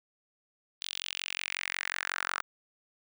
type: tone with high-pass filter sweep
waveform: sawtooth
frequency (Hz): 45.52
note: F#1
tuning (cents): -28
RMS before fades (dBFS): -36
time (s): 0.81-2.42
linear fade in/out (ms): 0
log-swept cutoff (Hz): 3600 to 1300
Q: 3.3
effects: none